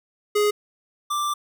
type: tone pair in turn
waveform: square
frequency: 416.5 / 1178 Hz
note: G#4 / D6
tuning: +5 / +5 cents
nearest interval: octave + tritone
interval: 1800 cents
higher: second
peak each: -18 / -23 dBFS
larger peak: first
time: 0.35-0.51 / 1.1-1.34 s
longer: second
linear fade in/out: 10 ms
effects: none